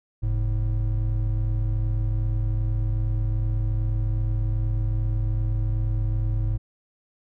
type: tone pair together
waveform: triangle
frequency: 45.37 / 107.9 Hz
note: F#1 / A2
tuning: -33 / -33 cents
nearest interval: octave + minor third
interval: 1500 cents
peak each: -22 dBFS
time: 0.22-6.58 s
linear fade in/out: 20 ms
effects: none